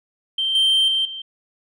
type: tone with level steps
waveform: sine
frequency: 3136 Hz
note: G7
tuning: in tune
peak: -18 / -11 / -16 / -29 dBFS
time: 0.38-1.22 s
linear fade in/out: 5 ms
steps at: 0.55 / 0.88 / 1.05 s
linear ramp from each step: 2 ms
effects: tanh soft clip ceiling -13 dBFS